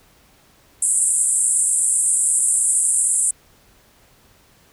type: band-pass noise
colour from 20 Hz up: pink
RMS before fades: -18 dBFS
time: 0.82-3.31 s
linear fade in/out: 5 ms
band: 7800 to 10000 Hz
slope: 96 dB/octave
effects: pink hiss -54 dBFS RMS until 4.72 s